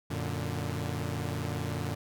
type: chord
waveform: sawtooth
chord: Gb augmented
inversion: none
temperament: equal with one note detuned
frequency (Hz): 91.38 / 116.54 / 146.83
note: Gb2 / Bb2 / D3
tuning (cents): -21 / 0 / 0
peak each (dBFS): -32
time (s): 0.1-1.95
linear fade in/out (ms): 10
effects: none